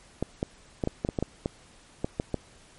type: clicks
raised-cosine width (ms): 2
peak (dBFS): -13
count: 12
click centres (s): 0.226 / 0.429 / 0.838 / 0.874 / 1.049 / 1.089 / 1.188 / 1.226 / 1.459 / 2.045 / 2.199 / 2.343
effects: pink hiss -55 dBFS RMS until 2.78 s + MP3 48 kbps